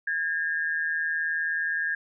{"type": "tone pair together", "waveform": "sine", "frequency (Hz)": [1630.7, 1790], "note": ["G#6", "A6"], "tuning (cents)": [-32, 29], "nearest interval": "major second", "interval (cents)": 161, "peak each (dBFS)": [-26, -31], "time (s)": [0.07, 1.95], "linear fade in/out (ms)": 5, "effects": []}